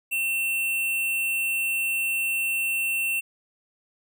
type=tone; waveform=square; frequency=2700 Hz; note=E7; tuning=41 cents sharp; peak=-24 dBFS; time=0.11-3.21 s; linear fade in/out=20 ms; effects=none